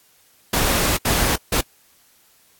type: noise bursts at uneven times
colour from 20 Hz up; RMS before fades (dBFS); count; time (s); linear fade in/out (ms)
pink; -19; 3; 0.53-0.97 / 1.05-1.36 / 1.52-1.61; 5
effects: white hiss -56 dBFS RMS until 2.59 s + AAC 64 kbps